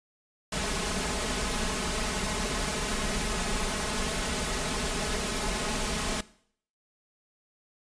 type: noise with comb filter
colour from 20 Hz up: pink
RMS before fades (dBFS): -30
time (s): 0.52-6.21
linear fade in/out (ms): 5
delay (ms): 4.7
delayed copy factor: +0.7
effects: noise-tail reverb RT60 0.6 s tail -19 dB re dry + resampled to 22050 Hz